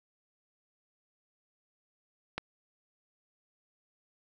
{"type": "click", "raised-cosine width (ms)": 0.3, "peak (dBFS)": -17, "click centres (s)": 2.38, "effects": []}